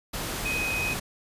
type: tone in noise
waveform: sine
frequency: 2513 Hz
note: D#7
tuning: 17 cents sharp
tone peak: -27 dBFS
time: 0.45-0.94 s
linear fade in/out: 10 ms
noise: pink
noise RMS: -32 dBFS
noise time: 0.13-1 s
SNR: +2 dB
effects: resampled to 32000 Hz